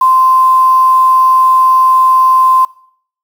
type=tone with quantisation; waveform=sine; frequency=1039 Hz; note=C6; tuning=12 cents flat; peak=-5 dBFS; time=0.01-2.65 s; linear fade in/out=5 ms; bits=5; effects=noise-tail reverb RT60 0.6 s tail -22 dB re dry